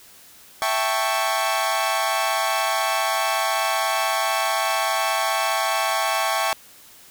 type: chord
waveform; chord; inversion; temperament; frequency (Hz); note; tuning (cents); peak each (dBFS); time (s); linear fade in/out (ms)
sawtooth; A dominant seventh; second; equal; 659.3 / 784 / 880 / 1108.7; E5 / G5 / A5 / C#6; 0 / 0 / 0 / 0; -22 / -22 / -24 / -21; 0.62-6.53; 0
effects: white hiss -48 dBFS RMS until 7.1 s